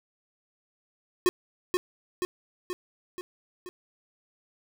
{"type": "tone with echo", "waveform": "square", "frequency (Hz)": 362.1, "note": "F#4", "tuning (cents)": -37, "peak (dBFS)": -19, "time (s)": [1.26, 1.29], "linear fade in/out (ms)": 0, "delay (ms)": 480, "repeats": 5, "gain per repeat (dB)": -4, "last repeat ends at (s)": 3.69, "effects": []}